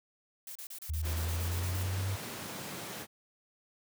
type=noise bursts; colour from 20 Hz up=blue; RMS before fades=-44 dBFS; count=12; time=0.47-1.83 s; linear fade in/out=2 ms; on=84 ms; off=32 ms
type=exponential sweep; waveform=sine; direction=up; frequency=77 to 98 Hz; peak=-31 dBFS; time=0.89-2.16 s; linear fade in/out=10 ms
type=high-pass noise; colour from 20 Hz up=pink; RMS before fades=-42 dBFS; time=1.02-3.07 s; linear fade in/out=50 ms; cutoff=110 Hz; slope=24 dB/octave
effects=none